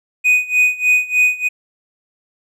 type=tone with tremolo; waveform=triangle; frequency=2489 Hz; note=D#7; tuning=in tune; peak=-7 dBFS; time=0.24-1.49 s; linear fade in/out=20 ms; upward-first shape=sine; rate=3.3 Hz; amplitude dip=90%; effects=none